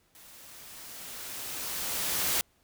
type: noise with level ramp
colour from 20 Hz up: white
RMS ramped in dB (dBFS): -53 to -27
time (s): 0.15-2.41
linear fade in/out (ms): 0
effects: pink hiss -68 dBFS RMS until 2.63 s